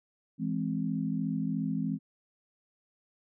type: chord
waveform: sine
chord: E augmented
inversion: none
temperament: equal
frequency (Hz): 164.81 / 207.7 / 261.6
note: E3 / G#3 / B#3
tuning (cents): 0 / 0 / 0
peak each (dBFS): -33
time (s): 0.38-1.99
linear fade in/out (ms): 50
effects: none